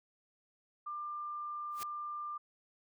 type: tone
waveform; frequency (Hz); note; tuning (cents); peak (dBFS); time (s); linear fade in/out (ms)
sine; 1193; D6; +27; -38; 0.86-2.38; 10
type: noise with exponential growth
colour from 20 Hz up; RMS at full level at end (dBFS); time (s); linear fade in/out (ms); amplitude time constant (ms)
white; -40; 1.71-1.83; 0; 25
effects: none